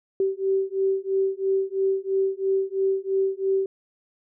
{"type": "beating tone pair", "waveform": "sine", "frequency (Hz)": [384.8, 387.8], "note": ["G4", "G4"], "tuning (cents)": [-32, -19], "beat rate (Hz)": 3, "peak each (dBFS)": -24, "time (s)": [0.2, 3.66], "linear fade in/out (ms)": 2, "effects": []}